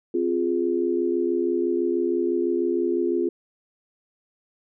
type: chord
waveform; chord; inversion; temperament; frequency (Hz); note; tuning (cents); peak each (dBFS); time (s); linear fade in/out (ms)
sine; F minor; second; equal; 261.6 / 349.2 / 415.3; C4 / F4 / Ab4; 0 / 0 / 0; -28 / -22 / -27; 0.14-3.29; 5
effects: none